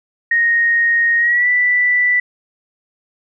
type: tone with pitch glide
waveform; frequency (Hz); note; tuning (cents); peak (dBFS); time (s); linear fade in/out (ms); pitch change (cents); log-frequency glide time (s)
sine; 1864.7 to 1974.4; A#6 to B6; 0 to -1; -11; 0.31-2.2; 5; +99; 1.18-1.48
effects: none